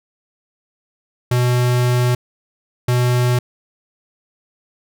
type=tone pair in turn; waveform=square; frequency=123.5 / 123.5 Hz; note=B2 / B2; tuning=0 / 0 cents; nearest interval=unison; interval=0 cents; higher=neither; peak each=-14 dBFS; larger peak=neither; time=1.31-2.15 / 2.88-3.39 s; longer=first; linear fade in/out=5 ms; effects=none